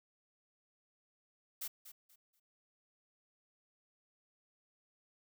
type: noise with echo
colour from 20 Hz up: blue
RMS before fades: -41 dBFS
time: 1.61-1.68 s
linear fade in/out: 10 ms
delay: 240 ms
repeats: 3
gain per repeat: -12 dB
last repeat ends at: 2.4 s
effects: none